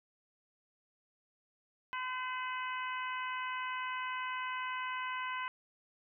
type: harmonic tone with a mistuned harmonic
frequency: 510 Hz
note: C5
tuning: 44 cents flat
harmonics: 2 / 3 / 4 / 5 / 6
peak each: -38 / -42 / -44 / -46 / -48 dBFS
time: 1.93-5.48 s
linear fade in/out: 0 ms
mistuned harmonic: 6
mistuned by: -47 cents
effects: none